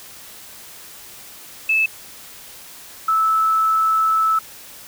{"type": "tone pair in turn", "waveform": "sine", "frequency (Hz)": [2617, 1308.5], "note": ["E7", "E6"], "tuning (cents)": [-13, -13], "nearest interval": "octave", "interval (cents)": 1200, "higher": "first", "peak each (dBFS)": -14, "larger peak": "neither", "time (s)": [[1.69, 1.86], [3.08, 4.39]], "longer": "second", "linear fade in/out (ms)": 5, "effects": ["white hiss -40 dBFS RMS until 4.87 s"]}